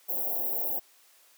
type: band-stop noise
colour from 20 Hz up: white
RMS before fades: -30 dBFS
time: 0.08-0.8 s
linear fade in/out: 20 ms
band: 790 to 13000 Hz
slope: 48 dB/octave
effects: white hiss -60 dBFS RMS until 1.37 s + high-pass 400 Hz 12 dB/octave